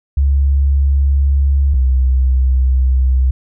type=tone pair in turn; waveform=sine; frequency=69.3 / 64.55 Hz; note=C#2 / C2; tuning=0 / -23 cents; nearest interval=minor second; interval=123 cents; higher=first; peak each=-9 dBFS; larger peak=neither; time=0.17-1.74 / 1.74-3.31 s; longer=neither; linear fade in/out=5 ms; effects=none